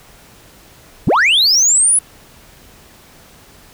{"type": "linear sweep", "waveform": "sine", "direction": "up", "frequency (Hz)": [68.9, 10360], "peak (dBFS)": -6, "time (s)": [1.07, 1.99], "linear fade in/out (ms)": 5, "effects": ["tanh soft clip ceiling -8 dBFS", "pink hiss -44 dBFS RMS until 3.73 s"]}